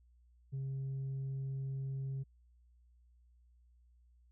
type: tone with tanh clipping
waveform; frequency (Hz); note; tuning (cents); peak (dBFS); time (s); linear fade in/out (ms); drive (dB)
sine; 134.9; C#3; -47; -37; 0.52-2.24; 20; 1
effects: added 60 Hz sine -63 dBFS peak until 4.31 s